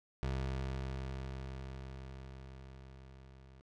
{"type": "tone with level ramp", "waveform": "25% pulse", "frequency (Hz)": 66, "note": "C2", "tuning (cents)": 16, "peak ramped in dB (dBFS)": [-30, -52], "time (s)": [0.23, 3.61], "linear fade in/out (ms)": 0, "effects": ["low-pass 5000 Hz 12 dB/octave"]}